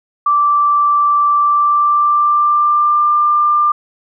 sine tone with pitch glide, 1169 to 1192.9 Hz, D6 to D6, -8 to +27 cents, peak -9 dBFS, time 0.26-3.72 s, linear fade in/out 5 ms, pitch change +35 cents, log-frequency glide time 1.33-3.11 s, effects none

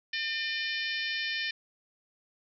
harmonic tone, 602 Hz, D5, 43 cents sharp, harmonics 3 / 4 / 5 / 6 / 7 / 8 / 9, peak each -34 / -36 / -38 / -40 / -41 / -42 / -43 dBFS, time 0.13-1.51 s, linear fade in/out 5 ms, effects none

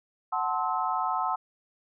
sine chord, F# half-diminished seventh, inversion none, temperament equal with one note detuned, 740 / 880 / 1046.5 / 1292.1 Hz, F#5 / A5 / C6 / E6, 0 / 0 / 0 / -35 cents, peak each -31 dBFS, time 0.32-1.36 s, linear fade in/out 10 ms, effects none

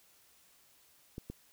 clicks, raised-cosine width 3 ms, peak -28 dBFS, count 2, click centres 1.181 / 1.3 s, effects white hiss -65 dBFS RMS until 1.52 s

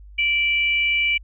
sine tone pair together, 2332 / 2933 Hz, D7 / F#7, -13 / -16 cents, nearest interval major third, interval 397 cents, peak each -18 / -24 dBFS, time 0.18-1.18 s, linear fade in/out 10 ms, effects added 50 Hz sine -40 dBFS peak until 1.23 s

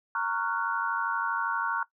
sine chord, Gb major seventh, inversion first, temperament just, 925 / 1110 / 1387.5 / 1480 Hz, Bb5 / Db6 / F6 / Gb6, -14 / +2 / -12 / 0 cents, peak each -32 dBFS, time 0.15-1.83 s, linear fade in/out 2 ms, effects noise-tail reverb RT60 0.1 s tail -18 dB re dry

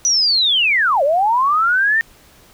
sine linear two-way sweep, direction down then up, 5970 to 533 to 1841 Hz, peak -12 dBFS, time 0.05-2.01 s, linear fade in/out 0 ms, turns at 1.03 s, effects pink hiss -48 dBFS RMS until 2.53 s

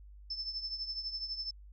sine tone with tremolo, 5274 Hz, E8, in tune, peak -33 dBFS, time 0.3-1.51 s, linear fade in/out 5 ms, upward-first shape triangle, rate 12 Hz, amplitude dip 75%, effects added 50 Hz sine -50 dBFS peak until 1.72 s

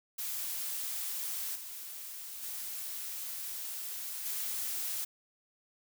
blue noise with level steps, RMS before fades -37 / -44 / -40 / -36 dBFS, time 0.18-5.05 s, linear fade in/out 10 ms, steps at 1.55 / 2.42 / 4.25 s, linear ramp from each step 10 ms, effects none

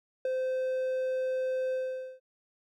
triangle tone with ADSR envelope, 517 Hz, C5, 21 cents flat, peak -23 dBFS, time 0.25-2.2 s, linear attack 3 ms, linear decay 9 ms, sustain -3 dB, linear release 470 ms, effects none

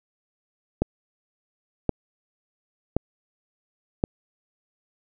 click train, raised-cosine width 2 ms, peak -7 dBFS, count 4, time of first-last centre 0.82-4.039 s, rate 0.932 Hz, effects none

